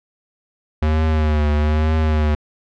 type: tone with vibrato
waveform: square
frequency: 76.6 Hz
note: D#2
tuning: 27 cents flat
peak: -15 dBFS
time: 0.82-2.35 s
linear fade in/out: 5 ms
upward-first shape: triangle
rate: 1.1 Hz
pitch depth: 59 cents each way
effects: low-pass 3000 Hz 12 dB/octave